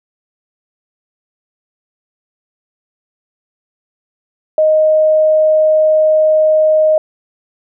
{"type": "tone", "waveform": "sine", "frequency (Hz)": 622.3, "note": "D#5", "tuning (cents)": 0, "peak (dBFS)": -7, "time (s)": [4.58, 6.98], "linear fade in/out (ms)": 2, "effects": []}